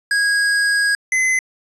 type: tone pair in turn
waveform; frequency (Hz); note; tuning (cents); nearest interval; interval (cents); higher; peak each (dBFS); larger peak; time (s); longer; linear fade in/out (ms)
square; 1645 / 2042; G#6 / C7; -17 / -43; major third; 374; second; -15; neither; 0.11-0.95 / 1.12-1.39; first; 2
effects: resampled to 24000 Hz + 9-bit